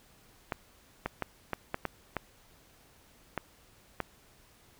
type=clicks; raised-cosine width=0.5 ms; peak=-16 dBFS; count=9; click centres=0.522 / 1.06 / 1.223 / 1.533 / 1.744 / 1.853 / 2.167 / 3.377 / 4.003 s; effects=pink hiss -61 dBFS RMS until 4.79 s